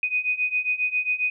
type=beating tone pair; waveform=sine; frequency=2489 / 2496.4 Hz; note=D#7 / D#7; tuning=0 / +5 cents; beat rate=7.4 Hz; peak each=-26 / -24 dBFS; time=0.03-1.3 s; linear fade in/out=2 ms; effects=none